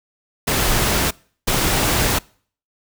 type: noise bursts at uneven times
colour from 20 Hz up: pink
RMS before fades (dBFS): -18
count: 2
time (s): 0.47-1.11 / 1.47-2.19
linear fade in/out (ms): 10
effects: noise-tail reverb RT60 0.5 s tail -25 dB re dry